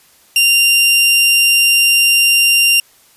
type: tone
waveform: sawtooth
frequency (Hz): 2780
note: F7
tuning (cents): -9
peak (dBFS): -5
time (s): 0.36-2.8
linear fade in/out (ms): 2
effects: white hiss -49 dBFS RMS until 3.16 s + resampled to 32000 Hz